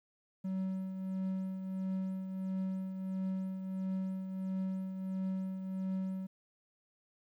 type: tone with tremolo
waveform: triangle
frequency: 189.1 Hz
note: F#3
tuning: 38 cents sharp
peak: -30 dBFS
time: 0.44-6.27 s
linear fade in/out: 10 ms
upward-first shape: triangle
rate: 1.5 Hz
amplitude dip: 55%
effects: 12-bit